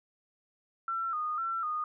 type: tone with vibrato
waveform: sine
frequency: 1288 Hz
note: E6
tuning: 41 cents flat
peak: -30 dBFS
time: 0.88-1.84 s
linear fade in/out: 2 ms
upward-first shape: square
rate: 2 Hz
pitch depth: 79 cents each way
effects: none